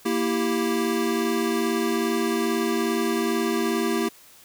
square chord, E diminished, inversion second, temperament equal, 233.1 / 329.6 / 392 Hz, Bb3 / E4 / G4, 0 / 0 / 0 cents, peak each -27 dBFS, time 0.05-4.09 s, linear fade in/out 10 ms, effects white hiss -51 dBFS RMS until 4.44 s

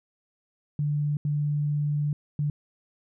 sine tone bursts at uneven times, 147.2 Hz, D3, 4 cents sharp, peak -23 dBFS, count 3, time 0.79-1.17 / 1.25-2.13 / 2.39-2.5 s, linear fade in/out 2 ms, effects none

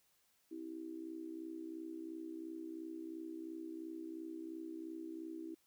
sine tone with amplitude modulation, 325.2 Hz, E4, 23 cents flat, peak -40 dBFS, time 0.51-5.55 s, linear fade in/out 10 ms, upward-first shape sine, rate 62.9 Hz, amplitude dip 80%, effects white hiss -75 dBFS RMS until 5.66 s

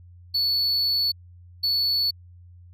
triangle tone bursts at uneven times, 4435 Hz, C#8, in tune, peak -19 dBFS, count 2, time 0.34-1.12 / 1.63-2.11 s, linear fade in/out 10 ms, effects added 88 Hz sine -45 dBFS peak until 2.73 s

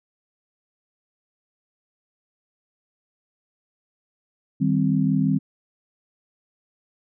sine chord, C minor, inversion first, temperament equal, 155.56 / 196 / 261.6 Hz, Eb3 / G3 / C4, 0 / 0 / 0 cents, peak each -22 dBFS, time 4.6-5.39 s, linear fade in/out 20 ms, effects none

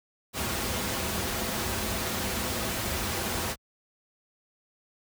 pink noise with comb filter, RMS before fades -30 dBFS, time 0.33-3.56 s, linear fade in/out 50 ms, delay 6.8 ms, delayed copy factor -0.5, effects high-pass 60 Hz 12 dB/octave

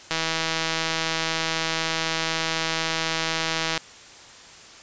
click train, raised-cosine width 0.2 ms, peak -7 dBFS, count 595, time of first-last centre 0.11-3.777 s, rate 162 Hz, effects white hiss -45 dBFS RMS until 4.82 s + resampled to 16000 Hz

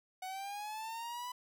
45% pulse linear sweep, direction up, 740 to 998 Hz, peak -40 dBFS, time 0.22-1.32 s, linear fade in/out 5 ms, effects none

